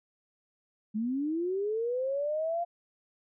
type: linear sweep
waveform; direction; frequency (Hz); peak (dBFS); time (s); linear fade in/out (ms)
sine; up; 206.5 to 700; -28; 0.94-2.65; 20
effects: none